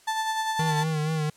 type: tone with tremolo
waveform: 35% pulse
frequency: 880 Hz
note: A5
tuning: in tune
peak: -22 dBFS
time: 0.07-0.84 s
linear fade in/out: 10 ms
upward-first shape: sine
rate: 10 Hz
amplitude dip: 40%
type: tone with vibrato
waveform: square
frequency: 155.56 Hz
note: D#3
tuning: in tune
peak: -25 dBFS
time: 0.59-1.3 s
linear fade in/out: 5 ms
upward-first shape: sine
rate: 4.2 Hz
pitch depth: 49 cents each way
effects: white hiss -57 dBFS RMS until 1.36 s + low-pass 10000 Hz 12 dB/octave